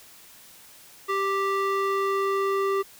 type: tone with band-pass filter sweep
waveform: square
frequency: 392 Hz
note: G4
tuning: in tune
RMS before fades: -25 dBFS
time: 1.08-2.83 s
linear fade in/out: 20 ms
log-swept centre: 1300 to 820 Hz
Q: 1.2
effects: white hiss -50 dBFS RMS until 2.99 s